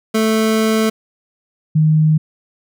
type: tone pair in turn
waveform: 25% pulse / sine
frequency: 220 / 155.56 Hz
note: A3 / D#3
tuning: 0 / 0 cents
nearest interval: tritone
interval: 600 cents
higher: first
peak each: -9 dBFS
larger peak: neither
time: 0.14-0.9 / 1.75-2.18 s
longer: first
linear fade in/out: 10 ms
effects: none